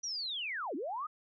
sine linear two-way sweep, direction down then up, 5920 to 246.9 to 1288 Hz, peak -35 dBFS, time 0.03-1.07 s, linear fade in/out 10 ms, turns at 0.75 s, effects none

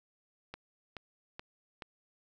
click train, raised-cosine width 0.3 ms, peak -26 dBFS, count 4, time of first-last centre 0.54-1.822 s, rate 2.34 Hz, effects none

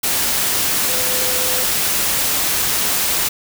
sine tone in noise, 506 Hz, B4, 42 cents sharp, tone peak -28 dBFS, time 0.88-1.64 s, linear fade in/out 10 ms, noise white, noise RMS -18 dBFS, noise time 0.03-3.29 s, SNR -13 dB, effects none

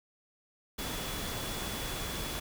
sine tone in noise, 3415 Hz, G#7, 48 cents sharp, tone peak -45 dBFS, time 0.78-2.4 s, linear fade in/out 10 ms, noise pink, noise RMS -37 dBFS, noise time 0.78-2.4 s, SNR -11 dB, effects none

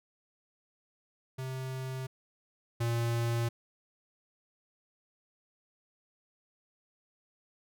square tone pair in turn, 130.81 / 117.15 Hz, C3 / A#2, 0 / +9 cents, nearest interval major second, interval 191 cents, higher first, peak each -36 / -29 dBFS, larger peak second, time 1.38-2.07 / 2.8-3.49 s, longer neither, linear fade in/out 10 ms, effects none

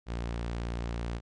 sawtooth tone, 58.27 Hz, A#1, in tune, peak -28 dBFS, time 0.06-1.21 s, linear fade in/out 50 ms, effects low-pass 6000 Hz 12 dB/octave + MP3 48 kbps

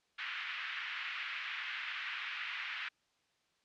white band-pass noise, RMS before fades -41 dBFS, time 0.18-2.89 s, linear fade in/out 10 ms, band 1400 to 2800 Hz, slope 24 dB/octave, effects white hiss -75 dBFS RMS until 3.64 s + low-pass 5000 Hz 12 dB/octave

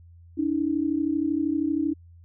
sine tone pair together, 287.2 / 320 Hz, D4 / D#4, -39 / +49 cents, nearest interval major second, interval 188 cents, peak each -25 dBFS, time 0.37-1.94 s, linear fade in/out 20 ms, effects added 85 Hz sine -47 dBFS peak until 2.24 s

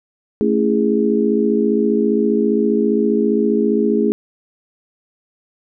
sine chord, A major seventh, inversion none, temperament just, 220 / 275 / 330 / 412.5 Hz, A3 / C#4 / E4 / G#4, 0 / -14 / +2 / -12 cents, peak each -17 / -21 / -21 / -17 dBFS, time 0.41-4.12 s, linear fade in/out 0 ms, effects none

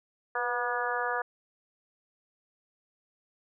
harmonic tone with a mistuned harmonic, 242.1 Hz, B3, 34 cents flat, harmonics 2 / 3 / 4 / 5 / 6 / 7, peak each -35 / -35 / -35 / -35 / -35 / -35 dBFS, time 0.35-1.22 s, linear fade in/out 5 ms, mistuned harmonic 2, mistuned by +27 cents, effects none

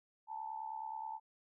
sine tone with amplitude modulation, 880 Hz, A5, in tune, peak -37 dBFS, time 0.27-1.2 s, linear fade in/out 50 ms, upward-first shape sine, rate 69.5 Hz, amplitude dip 75%, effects none

